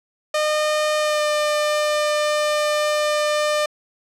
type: tone with pitch glide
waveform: sawtooth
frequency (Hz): 609 to 600.3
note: D#5 to D5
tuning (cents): -37 to +38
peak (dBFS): -14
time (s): 0.34-3.66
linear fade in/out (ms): 5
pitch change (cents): -25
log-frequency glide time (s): 0.97-1.26
effects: low-pass 9000 Hz 12 dB/octave